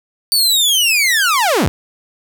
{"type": "linear sweep", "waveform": "sawtooth", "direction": "down", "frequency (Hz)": [4588, 42.55], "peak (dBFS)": -8, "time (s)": [0.32, 1.68], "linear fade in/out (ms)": 0, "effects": []}